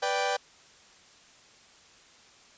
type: chord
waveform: sawtooth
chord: G major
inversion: first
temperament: equal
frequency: 493.9 / 587.3 / 784 Hz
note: B4 / D5 / G5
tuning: 0 / 0 / 0 cents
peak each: -28 / -28 / -25 dBFS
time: 0.02-0.37 s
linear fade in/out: 10 ms
effects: white hiss -56 dBFS RMS until 2.57 s + resampled to 16000 Hz